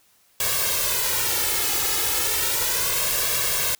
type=noise with flanger; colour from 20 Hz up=white; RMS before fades=-23 dBFS; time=0.4-3.75 s; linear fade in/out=2 ms; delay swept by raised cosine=1.8 to 2.36 ms; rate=0.34 Hz; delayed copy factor=+0.8; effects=white hiss -60 dBFS RMS until 3.79 s